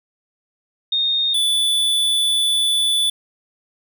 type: tone pair in turn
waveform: sine / square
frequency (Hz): 3685 / 3472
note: A#7 / A7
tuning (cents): -21 / -24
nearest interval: minor second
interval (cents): 103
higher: first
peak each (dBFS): -16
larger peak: neither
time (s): 0.92-1.34 / 1.34-3.1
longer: second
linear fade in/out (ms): 5
effects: none